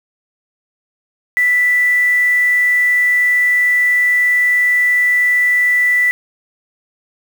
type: tone with quantisation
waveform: sine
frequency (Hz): 1975.5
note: B6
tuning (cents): 0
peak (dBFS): -10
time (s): 1.37-6.11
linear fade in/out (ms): 0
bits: 5
effects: none